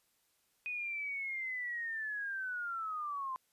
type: linear sweep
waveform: sine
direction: down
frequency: 2497 to 1027 Hz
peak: -36 dBFS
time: 0.66-3.36 s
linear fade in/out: 0 ms
effects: white hiss -75 dBFS RMS until 3.52 s + resampled to 32000 Hz

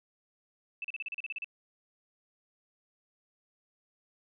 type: tone bursts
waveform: sine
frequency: 2637 Hz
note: E7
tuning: in tune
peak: -34 dBFS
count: 11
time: 0.82-1.444 s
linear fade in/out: 2 ms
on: 24 ms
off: 36 ms
effects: none

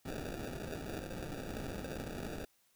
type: noise with sample-and-hold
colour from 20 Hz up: white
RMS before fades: -42 dBFS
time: 0.05-2.45 s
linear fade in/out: 5 ms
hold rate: 1050 Hz
effects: white hiss -72 dBFS RMS until 2.75 s

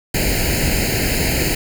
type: noise with comb filter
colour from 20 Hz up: pink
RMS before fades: -18 dBFS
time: 0.14-1.55 s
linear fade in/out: 5 ms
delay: 0.43 ms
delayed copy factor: +0.9
effects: none

